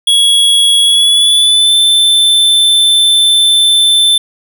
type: tone with pitch glide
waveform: square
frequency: 3340 to 3537 Hz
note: G#7 to A7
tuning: +9 to +8 cents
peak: -6 dBFS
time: 0.07-4.18 s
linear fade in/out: 5 ms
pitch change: +99 cents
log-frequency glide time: 0.81-1.74 s
effects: none

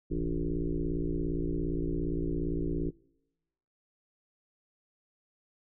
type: tone with frequency modulation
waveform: sine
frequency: 162 Hz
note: E3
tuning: 30 cents flat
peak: -28 dBFS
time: 0.1-2.91 s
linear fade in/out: 20 ms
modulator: 57.4 Hz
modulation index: 3.9
effects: noise-tail reverb RT60 1.0 s tail -26 dB re dry

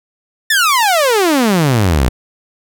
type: exponential sweep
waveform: sawtooth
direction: down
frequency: 1820 to 57.2 Hz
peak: -6 dBFS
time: 0.5-2.09 s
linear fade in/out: 5 ms
effects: none

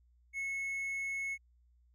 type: tone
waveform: triangle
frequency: 2190 Hz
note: C#7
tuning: 22 cents flat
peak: -33 dBFS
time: 0.33-1.38 s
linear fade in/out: 50 ms
effects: added 60 Hz sine -64 dBFS peak until 1.94 s

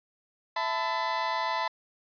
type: chord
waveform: 35% pulse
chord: E suspended fourth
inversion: none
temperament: equal with one note detuned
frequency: 659.3 / 880 / 1007.4 Hz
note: E5 / A5 / B5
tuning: 0 / 0 / +34 cents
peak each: -34 / -30 / -28 dBFS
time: 0.56-1.68 s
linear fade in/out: 5 ms
effects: resampled to 11025 Hz

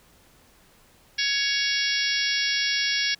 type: harmonic tone with a mistuned harmonic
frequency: 558 Hz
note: C#5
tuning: 11 cents sharp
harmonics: 3 / 4 / 5 / 6 / 7 / 8 / 9 / 10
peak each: -29 / -29 / -33 / -30 / -34 / -31 / -30 / -30 dBFS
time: 1.18-3.15 s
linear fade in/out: 10 ms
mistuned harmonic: 9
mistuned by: +19 cents
effects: pink hiss -57 dBFS RMS until 3.19 s

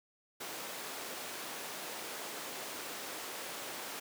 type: high-pass noise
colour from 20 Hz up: pink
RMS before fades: -43 dBFS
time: 0.4-4 s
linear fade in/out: 10 ms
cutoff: 380 Hz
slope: 12 dB/octave
effects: none

